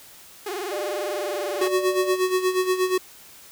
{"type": "tone with vibrato", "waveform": "sawtooth", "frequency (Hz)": 385.7, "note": "G4", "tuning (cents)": -28, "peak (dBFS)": -24, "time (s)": [0.46, 1.68], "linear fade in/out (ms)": 5, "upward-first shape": "sine", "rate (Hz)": 20, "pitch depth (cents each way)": 170}
{"type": "tone with pitch glide", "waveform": "sine", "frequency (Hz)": [600, 586.6], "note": ["D5", "D5"], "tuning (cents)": [37, -2], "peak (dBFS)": -28, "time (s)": [0.71, 2.16], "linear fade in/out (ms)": 20, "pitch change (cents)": -39, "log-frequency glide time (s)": [1.12, 1.61]}
{"type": "tone with tremolo", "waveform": "square", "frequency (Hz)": 370, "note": "F#4", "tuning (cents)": 0, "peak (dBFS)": -18, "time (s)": [1.61, 2.98], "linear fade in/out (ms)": 5, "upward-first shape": "sine", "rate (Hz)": 8.4, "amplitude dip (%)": 70}
{"effects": ["white hiss -47 dBFS RMS until 3.51 s"]}